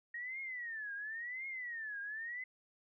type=tone with vibrato; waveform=sine; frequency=1864.7 Hz; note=A#6; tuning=in tune; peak=-40 dBFS; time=0.14-2.44 s; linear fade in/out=5 ms; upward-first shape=triangle; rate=0.94 Hz; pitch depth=260 cents each way; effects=none